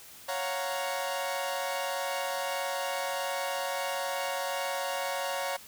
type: chord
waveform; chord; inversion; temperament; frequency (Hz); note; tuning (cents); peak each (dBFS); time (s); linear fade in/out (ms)
sawtooth; Gb major seventh; second; equal; 554.4 / 698.5 / 740 / 932.3; Db5 / F5 / Gb5 / Bb5; 0 / 0 / 0 / 0; -30 / -35 / -34 / -33; 0.28-5.57; 10
effects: white hiss -50 dBFS RMS until 5.67 s